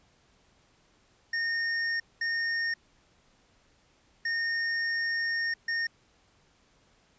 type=tone bursts at uneven times; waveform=square; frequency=1837 Hz; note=A#6; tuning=26 cents flat; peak=-28 dBFS; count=4; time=1.33-2 / 2.21-2.74 / 4.25-5.54 / 5.68-5.87 s; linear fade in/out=5 ms; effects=pink hiss -65 dBFS RMS until 7.18 s + resampled to 16000 Hz